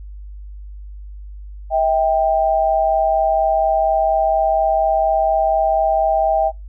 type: tone pair together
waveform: sine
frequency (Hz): 642.8 / 787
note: E5 / G5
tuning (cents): -44 / +7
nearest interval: major third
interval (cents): 351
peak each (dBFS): -16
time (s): 1.7-6.52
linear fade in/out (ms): 50
effects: noise-tail reverb RT60 0.2 s tail -23 dB re dry + added 50 Hz sine -31 dBFS peak until 6.68 s